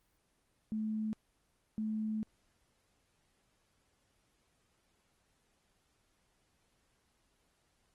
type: tone bursts at uneven times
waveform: sine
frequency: 216.8 Hz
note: A3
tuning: 25 cents flat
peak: -33 dBFS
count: 2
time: 0.72-1.13 / 1.78-2.23 s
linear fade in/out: 0 ms
effects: pink hiss -75 dBFS RMS until 7.94 s + Opus 24 kbps